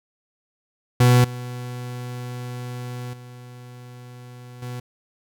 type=tone with level steps; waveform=40% pulse; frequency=123.47 Hz; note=B2; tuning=in tune; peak=-11 / -29 / -38 / -29 dBFS; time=1-4.8 s; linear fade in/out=5 ms; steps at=1.24 / 3.13 / 4.62 s; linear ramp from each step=5 ms; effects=none